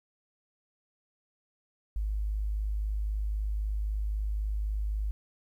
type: tone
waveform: sine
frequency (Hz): 51.91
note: G#1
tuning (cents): 0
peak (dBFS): -28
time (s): 1.96-5.11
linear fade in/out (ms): 0
effects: 11-bit